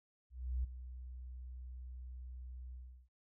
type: tone with ADSR envelope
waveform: sine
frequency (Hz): 62.6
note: B1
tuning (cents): +24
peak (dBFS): -32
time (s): 0.3-3.09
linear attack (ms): 340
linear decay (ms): 10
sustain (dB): -13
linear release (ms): 360
effects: none